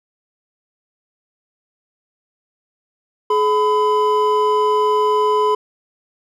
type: tone pair together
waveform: triangle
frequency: 424 / 1003.8 Hz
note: G#4 / B5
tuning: +36 / +28 cents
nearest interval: octave + minor third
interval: 1492 cents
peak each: -14 dBFS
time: 3.3-5.55 s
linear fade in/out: 5 ms
effects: none